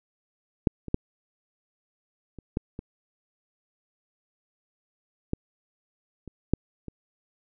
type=clicks; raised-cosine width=3 ms; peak=-6 / -23 / -9 / -28 / -13 / -22 / -13 / -27 / -7 / -24 dBFS; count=10; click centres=0.672 / 0.883 / 0.944 / 2.387 / 2.571 / 2.791 / 5.334 / 6.277 / 6.536 / 6.883 s; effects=none